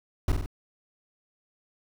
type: noise with echo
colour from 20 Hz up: brown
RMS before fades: -22 dBFS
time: 0.28-0.32 s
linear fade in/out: 2 ms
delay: 47 ms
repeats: 3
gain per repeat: -4 dB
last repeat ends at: 0.461 s
effects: none